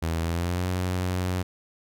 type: tone with pitch glide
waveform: sawtooth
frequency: 82.2 to 91.21 Hz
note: E2 to F#2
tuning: -4 to -24 cents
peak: -21 dBFS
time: 0.02-1.43 s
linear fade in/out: 10 ms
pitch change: +180 cents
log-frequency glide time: 0.21-0.66 s
effects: none